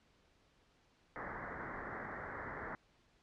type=low-pass noise; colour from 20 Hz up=white; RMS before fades=-45 dBFS; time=1.16-2.75 s; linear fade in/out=0 ms; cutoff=2000 Hz; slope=96 dB/octave; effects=pink hiss -71 dBFS RMS until 3.22 s + low-pass 5000 Hz 12 dB/octave